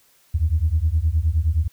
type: beating tone pair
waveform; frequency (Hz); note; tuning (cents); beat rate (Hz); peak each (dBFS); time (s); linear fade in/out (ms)
sine; 74.9 / 84.5; D2 / E2; +35 / +43; 9.6; -19; 0.34-1.68; 10
effects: tanh soft clip ceiling -9 dBFS + white hiss -58 dBFS RMS until 1.72 s